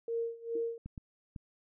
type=tone with tremolo; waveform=sine; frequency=462.3 Hz; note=A#4; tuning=14 cents flat; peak=-30 dBFS; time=0.08-0.78 s; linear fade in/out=2 ms; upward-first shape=sine; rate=2.4 Hz; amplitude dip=90%
type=tone with exponential decay; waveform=sine; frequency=329.6 Hz; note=E4; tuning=in tune; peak=-36 dBFS; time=0.55-0.67 s; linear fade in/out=5 ms; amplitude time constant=25 ms
type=clicks; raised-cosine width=5 ms; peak=-30 dBFS; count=3; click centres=0.86 / 0.978 / 1.362 s
effects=none